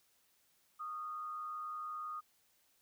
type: tone with frequency modulation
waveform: sine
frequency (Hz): 1235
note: D#6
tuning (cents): -13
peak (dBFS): -40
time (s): 0.79-2.21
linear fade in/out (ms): 20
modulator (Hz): 112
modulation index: 0.36
effects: white hiss -73 dBFS RMS until 2.81 s